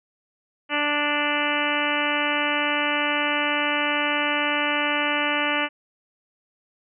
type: harmonic tone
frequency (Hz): 293.7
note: D4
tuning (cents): 0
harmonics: 1 / 2 / 3 / 4 / 5 / 6 / 7 / 8 / 9 / 10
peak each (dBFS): -30 / -30 / -30 / -30 / -30 / -30 / -30 / -30 / -30 / -30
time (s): 0.69-5.69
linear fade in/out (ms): 50
effects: none